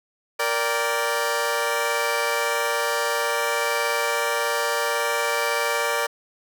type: chord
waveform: 15% pulse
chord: G minor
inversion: first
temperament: equal with one note detuned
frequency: 466.2 / 582.6 / 784 Hz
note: Bb4 / D5 / G5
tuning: 0 / -14 / 0 cents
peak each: -19 / -18 / -24 dBFS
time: 0.39-6.07 s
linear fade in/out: 10 ms
effects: none